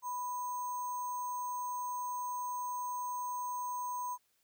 sine tone with sample-and-hold, 990 Hz, B5, 4 cents sharp, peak -35 dBFS, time 0.02-4.18 s, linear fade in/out 50 ms, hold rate 7350 Hz, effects white hiss -75 dBFS RMS until 4.43 s

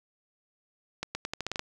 accelerating click train, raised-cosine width 0.2 ms, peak -15 dBFS, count 9, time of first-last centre 1.03-1.594 s, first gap 120 ms, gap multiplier 0.84, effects none

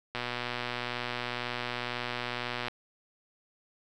click train, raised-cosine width 0.3 ms, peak -17 dBFS, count 310, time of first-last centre 0.15-2.683 s, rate 122 Hz, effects none

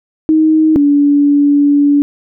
sine tone pair in turn, 313.9 / 287.4 Hz, D#4 / D4, +15 / -37 cents, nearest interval major second, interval 152 cents, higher first, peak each -6 dBFS, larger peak neither, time 0.29-0.76 / 0.76-2.02 s, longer second, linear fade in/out 0 ms, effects none

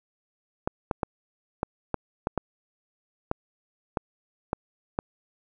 clicks, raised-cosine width 1 ms, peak -11 dBFS, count 11, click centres 0.675 / 0.912 / 1.032 / 1.631 / 1.943 / 2.271 / 2.377 / 3.314 / 3.972 / 4.531 / 4.989 s, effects none

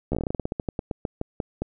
slowing click train, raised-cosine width 2 ms, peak -13 dBFS, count 21, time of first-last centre 0.12-1.62 s, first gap 13 ms, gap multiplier 1.16, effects none

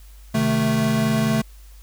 square chord, A diminished, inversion first, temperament equal, 130.81 / 155.56 / 220 Hz, C3 / Eb3 / A3, 0 / 0 / 0 cents, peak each -25 / -26 / -20 dBFS, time 0.34-1.42 s, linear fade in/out 10 ms, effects added 50 Hz sine -41 dBFS peak until 1.82 s + white hiss -54 dBFS RMS until 1.82 s

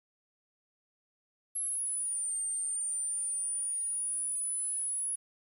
sine linear two-way sweep, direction down then up, 11175 to 8760 to 10340 Hz, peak -31 dBFS, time 1.55-5.16 s, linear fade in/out 10 ms, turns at 2.36 s, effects 10-bit

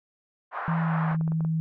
pink band-pass noise, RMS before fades -33 dBFS, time 0.51-1.17 s, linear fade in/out 50 ms, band 760 to 1500 Hz, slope 24 dB/octave
sine tone with pitch glide, 164.81 to 160.95 Hz, E3 to E3, 0 to -41 cents, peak -23 dBFS, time 0.68-1.6 s, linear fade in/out 0 ms, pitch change -41 cents, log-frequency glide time 0.8-1 s
clicks, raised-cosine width 1 ms, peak -26 dBFS, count 7, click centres 1.114 / 1.146 / 1.211 / 1.278 / 1.32 / 1.407 / 1.449 s
effects none

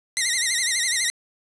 10% pulse tone with vibrato, 1975.5 Hz, B6, in tune, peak -11 dBFS, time 0.17-1.1 s, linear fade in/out 0 ms, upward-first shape sine, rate 12 Hz, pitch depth 120 cents each way, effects resampled to 24000 Hz + 7-bit

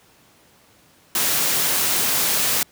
white noise, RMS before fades -20 dBFS, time 1.15-2.63 s, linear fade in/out 2 ms, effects pink hiss -54 dBFS RMS until 2.71 s + high-pass 100 Hz 12 dB/octave

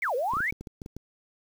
sine exponential two-way sweep, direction down then up, 2349 to 466.2 to 2349 Hz, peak -25 dBFS, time 0.02-0.51 s, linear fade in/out 5 ms, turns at 0.15 s
clicks, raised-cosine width 3 ms, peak -26 dBFS, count 9, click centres 0.336 / 0.369 / 0.405 / 0.525 / 0.61 / 0.672 / 0.818 / 0.861 / 0.966 s
effects 8-bit

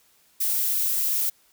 violet noise, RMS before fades -24 dBFS, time 0.4-1.3 s, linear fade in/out 10 ms, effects white hiss -61 dBFS RMS until 1.52 s

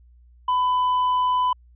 sine tone with hard clipping, 1001 Hz, B5, 23 cents sharp, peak -19 dBFS, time 0.48-1.53 s, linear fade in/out 5 ms, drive 3 dB, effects added 60 Hz sine -49 dBFS peak until 1.75 s + resampled to 8000 Hz

